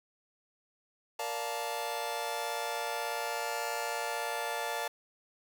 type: chord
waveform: sawtooth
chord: Bb major seventh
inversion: none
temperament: just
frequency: 466.2 / 582.7 / 699.2 / 874.1 Hz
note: Bb4 / D5 / F5 / A5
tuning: 0 / -14 / +2 / -12 cents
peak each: -37 / -36 / -35 / -33 dBFS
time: 1.19-4.88 s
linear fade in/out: 5 ms
effects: none